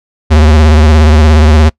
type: tone with vibrato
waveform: square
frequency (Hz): 76.8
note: D#2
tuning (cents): -22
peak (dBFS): -3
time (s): 0.3-1.7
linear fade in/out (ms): 20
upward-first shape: sine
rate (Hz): 17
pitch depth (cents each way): 76
effects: noise-tail reverb RT60 0.1 s tail -25 dB re dry + low-pass 6000 Hz 12 dB/octave